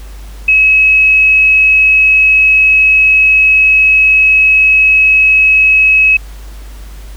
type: tone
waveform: sine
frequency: 2566 Hz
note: E7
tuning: 47 cents flat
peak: -4 dBFS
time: 0.48-6.17 s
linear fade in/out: 5 ms
effects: added 50 Hz sine -26 dBFS peak until 7.16 s + pink hiss -39 dBFS RMS until 7.16 s